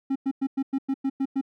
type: tone bursts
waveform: triangle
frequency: 270 Hz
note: C#4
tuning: 45 cents flat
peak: -20 dBFS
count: 9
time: 0.1-1.413 s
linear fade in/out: 10 ms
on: 57 ms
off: 100 ms
effects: none